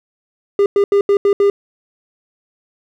triangle tone bursts at uneven times, 402 Hz, G4, 44 cents sharp, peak -7 dBFS, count 6, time 0.59-0.66 / 0.76-0.84 / 0.92-1.01 / 1.09-1.17 / 1.25-1.33 / 1.4-1.5 s, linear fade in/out 2 ms, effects none

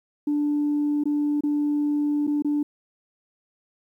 sine tone with dropouts, 293.7 Hz, D4, in tune, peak -19 dBFS, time 0.27-2.63 s, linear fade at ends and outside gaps 5 ms, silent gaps 1.038-1.055 / 1.408-1.435 / 2.269-2.275 / 2.423-2.446 s, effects tanh soft clip ceiling -17 dBFS + 10-bit

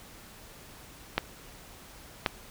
clicks, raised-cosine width 0.3 ms, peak -8 dBFS, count 2, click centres 1.18 / 2.262 s, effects pink hiss -50 dBFS RMS until 2.5 s

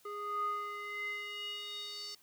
square tone with band-pass filter sweep, 412.3 Hz, G#4, 13 cents flat, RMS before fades -40 dBFS, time 0.05-2.15 s, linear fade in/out 5 ms, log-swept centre 900 to 5000 Hz, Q 5.9, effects white hiss -65 dBFS RMS until 2.22 s

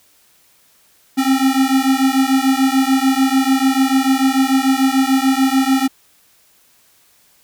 square beating tone pair, 262.9 / 269.7 Hz, C4 / C#4, +8 / -47 cents, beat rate 6.8 Hz, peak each -16 dBFS, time 1.17-5.88 s, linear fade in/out 20 ms, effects white hiss -54 dBFS RMS until 7.43 s

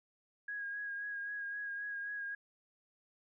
sine tone with vibrato, 1644 Hz, G#6, 18 cents flat, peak -38 dBFS, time 0.48-2.35 s, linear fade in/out 5 ms, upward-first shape sine, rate 3.8 Hz, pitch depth 26 cents each way, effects none

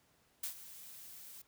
blue noise with ADSR envelope, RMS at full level -38 dBFS, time 0.43-1.42 s, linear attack 7 ms, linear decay 96 ms, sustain -14 dB, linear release 6 ms, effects pink hiss -71 dBFS RMS until 1.47 s + high-pass 60 Hz 12 dB/octave

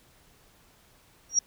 sine tone with exponential growth, 5680 Hz, F8, 28 cents sharp, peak -15 dBFS, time 1.29-1.39 s, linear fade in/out 5 ms, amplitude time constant 20 ms, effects pink hiss -60 dBFS RMS until 1.46 s

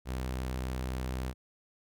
sawtooth tone, 63.8 Hz, C2, 43 cents flat, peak -29 dBFS, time 0.05-1.34 s, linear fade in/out 50 ms, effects none

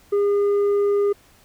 sine tone with tanh clipping, 405.9 Hz, G#4, 40 cents flat, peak -17 dBFS, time 0.12-1.13 s, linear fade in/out 10 ms, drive 4 dB, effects pink hiss -54 dBFS RMS until 1.44 s

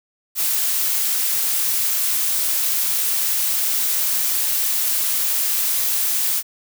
blue noise, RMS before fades -20 dBFS, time 0.35-6.43 s, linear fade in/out 50 ms, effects none

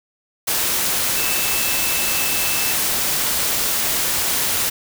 sine tone in noise, 2637 Hz, E7, in tune, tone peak -27 dBFS, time 1.16-2.73 s, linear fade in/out 10 ms, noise white, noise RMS -20 dBFS, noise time 0.47-4.7 s, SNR -10 dB, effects none

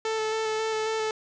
sawtooth tone with vibrato, 439 Hz, A4, 4 cents flat, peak -22 dBFS, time 0.05-1.11 s, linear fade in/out 2 ms, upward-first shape square, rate 3.7 Hz, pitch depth 12 cents each way, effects resampled to 16000 Hz + 8-bit

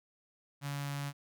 sawtooth tone with notch filter, 142 Hz, C#3, 42 cents sharp, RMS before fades -38 dBFS, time 0.61-1.13 s, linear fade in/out 50 ms, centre 390 Hz, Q 0.65, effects none

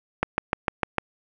click train, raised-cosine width 0.5 ms, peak -6 dBFS, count 6, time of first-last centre 0.23-0.983 s, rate 6.64 Hz, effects none

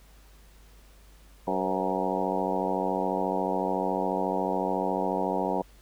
harmonic tone with a mistuned harmonic, 94 Hz, F#2, 28 cents sharp, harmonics 2 / 3 / 4 / 5 / 6 / 7 / 8 / 9 / 10, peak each -34 / -34 / -34 / -34 / -34 / -34 / -34 / -34 / -34 dBFS, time 1.47-5.62 s, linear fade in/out 5 ms, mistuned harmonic 6, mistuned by -59 cents, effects added 50 Hz sine -52 dBFS peak until 5.81 s + pink hiss -59 dBFS RMS until 5.81 s

